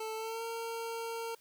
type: tone with pitch glide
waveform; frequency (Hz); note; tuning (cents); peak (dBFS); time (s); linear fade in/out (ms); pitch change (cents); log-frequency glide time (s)
25% pulse; 440 to 458.4; A4 to A#4; 0 to -29; -33; 0-1.35; 5; +71; 0.15-0.43
effects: white hiss -64 dBFS RMS until 1.4 s